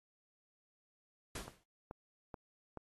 pink noise with exponential decay, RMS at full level -40 dBFS, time 1.35-1.64 s, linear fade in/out 5 ms, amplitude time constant 62 ms
click train, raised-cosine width 1 ms, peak -31 dBFS, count 4, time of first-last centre 1.48-2.773 s, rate 2.32 Hz
effects AAC 32 kbps

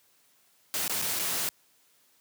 white noise with dropouts, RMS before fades -30 dBFS, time 0.74-1.49 s, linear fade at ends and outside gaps 0 ms, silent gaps 0.879-0.896 / 1.017-1.022 / 1.192-1.196 s, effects white hiss -65 dBFS RMS until 2.2 s + high-pass 100 Hz 12 dB/octave

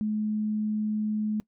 sine tone, 213.4 Hz, G#3, 47 cents sharp, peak -25 dBFS, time 0.01-1.4 s, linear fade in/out 0 ms, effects noise-tail reverb RT60 0.1 s tail -21 dB re dry

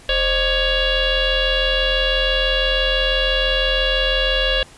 sine tone with frequency modulation, 1664 Hz, G#6, 3 cents sharp, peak -15 dBFS, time 0.09-4.63 s, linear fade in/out 2 ms, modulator 569 Hz, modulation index 3.6, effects pink hiss -45 dBFS RMS until 4.77 s + resampled to 24000 Hz

